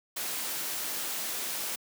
white noise, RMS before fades -34 dBFS, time 0.16-1.76 s, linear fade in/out 10 ms, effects high-pass 200 Hz 12 dB/octave

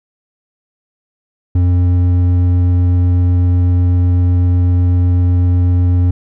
sine tone with hard clipping, 89.2 Hz, F2, 37 cents sharp, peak -10 dBFS, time 1.55-6.11 s, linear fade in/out 5 ms, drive 6 dB, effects none

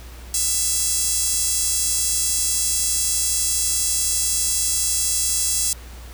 5% pulse tone with high-pass filter, 668 Hz, E5, 23 cents sharp, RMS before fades -21 dBFS, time 0.34-5.73 s, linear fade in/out 2 ms, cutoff 8700 Hz, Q 0.89, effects added 60 Hz sine -36 dBFS peak until 6.13 s + pink hiss -44 dBFS RMS until 6.13 s

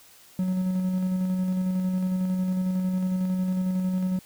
triangle tone with tremolo, 185 Hz, F#3, in tune, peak -20 dBFS, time 0.39-4.19 s, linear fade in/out 2 ms, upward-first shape square, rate 11 Hz, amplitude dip 25%, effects white hiss -53 dBFS RMS until 4.25 s

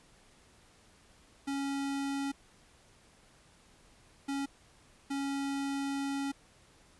square tone bursts at uneven times, 277.2 Hz, C#4, in tune, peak -33 dBFS, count 3, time 1.47-2.32 / 4.28-4.46 / 5.1-6.32 s, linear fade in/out 10 ms, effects pink hiss -62 dBFS RMS until 6.99 s + resampled to 24000 Hz

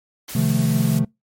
white noise, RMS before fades -33 dBFS, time 0.28-0.99 s, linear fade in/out 5 ms
triangle chord, F dominant seventh, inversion second, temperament equal with one note detuned, 130.81 / 154.85 / 174.61 / 220 Hz, C3 / Eb3 / F3 / A3, 0 / -8 / 0 / 0 cents, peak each -19 / -19 / -21 / -19 dBFS, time 0.35-1.05 s, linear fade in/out 5 ms
effects noise-tail reverb RT60 0.2 s tail -25 dB re dry + MP3 64 kbps

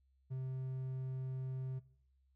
triangle tone, 130.6 Hz, C3, 3 cents flat, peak -36 dBFS, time 0.3-1.8 s, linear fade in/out 20 ms, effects noise-tail reverb RT60 0.7 s tail -21 dB re dry + added 66 Hz sine -70 dBFS peak until 2.35 s

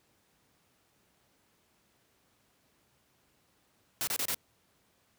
white noise bursts, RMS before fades -32 dBFS, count 4, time 4.01-4.345 s, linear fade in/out 0 ms, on 62 ms, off 29 ms, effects pink hiss -70 dBFS RMS until 5.18 s + high-pass 80 Hz 12 dB/octave

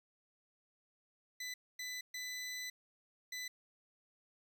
20% pulse tone bursts at uneven times, 2000 Hz, B6, 21 cents sharp, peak -36 dBFS, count 4, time 1.4-1.54 / 1.79-2.01 / 2.14-2.7 / 3.32-3.48 s, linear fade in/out 5 ms, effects none

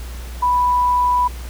sine tone, 987 Hz, B5, 1 cent flat, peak -13 dBFS, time 0.42-1.28 s, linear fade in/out 10 ms, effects added 60 Hz sine -28 dBFS peak until 1.49 s + pink hiss -39 dBFS RMS until 1.49 s

